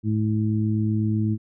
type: harmonic tone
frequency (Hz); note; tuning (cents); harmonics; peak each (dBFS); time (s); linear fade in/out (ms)
108; A2; -32; 1 / 2 / 3; -22 / -24 / -29; 0.03-1.38; 50
effects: none